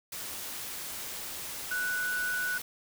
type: tone in noise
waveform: sine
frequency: 1480 Hz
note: F#6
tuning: in tune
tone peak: -29 dBFS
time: 1.71-2.58 s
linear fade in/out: 5 ms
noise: white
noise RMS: -39 dBFS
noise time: 0.12-2.62 s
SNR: +7 dB
effects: none